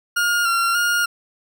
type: tone with vibrato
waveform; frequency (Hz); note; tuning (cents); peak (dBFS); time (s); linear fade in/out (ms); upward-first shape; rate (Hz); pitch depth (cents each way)
40% pulse; 1396.9; F6; 0; -16; 0.16-1.06; 10; square; 1.7; 30
effects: none